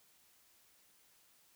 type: silence
effects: white hiss -68 dBFS RMS until 1.55 s